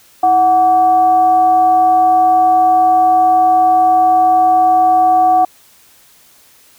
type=tone with frequency modulation; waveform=sine; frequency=739 Hz; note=F#5; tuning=2 cents flat; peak=-7 dBFS; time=0.23-5.45 s; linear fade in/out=5 ms; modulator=413 Hz; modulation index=0.33; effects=white hiss -47 dBFS RMS until 6.78 s